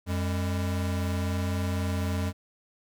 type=tone pair together; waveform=square; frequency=89.9 / 201.8 Hz; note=F#2 / G#3; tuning=-49 / -49 cents; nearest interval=octave + major second; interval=1400 cents; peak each=-28 / -34 dBFS; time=0.06-2.33 s; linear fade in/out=50 ms; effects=none